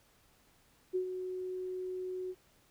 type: tone with ADSR envelope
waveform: sine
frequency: 369 Hz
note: F#4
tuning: 5 cents flat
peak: -28 dBFS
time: 0.93-2.35 s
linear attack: 25 ms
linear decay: 95 ms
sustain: -8 dB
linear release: 49 ms
effects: pink hiss -67 dBFS RMS until 2.7 s